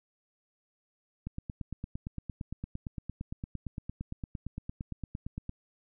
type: click train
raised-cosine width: 5 ms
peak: -24 dBFS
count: 38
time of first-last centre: 1.27-5.494 s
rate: 8.76 Hz
effects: none